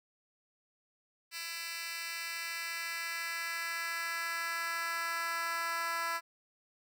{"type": "tone with high-pass filter sweep", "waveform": "10% pulse", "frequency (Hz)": 334.2, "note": "E4", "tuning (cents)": 24, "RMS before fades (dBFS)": -37, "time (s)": [1.31, 6.21], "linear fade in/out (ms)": 50, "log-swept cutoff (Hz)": [2900, 1100], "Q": 1.5, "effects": []}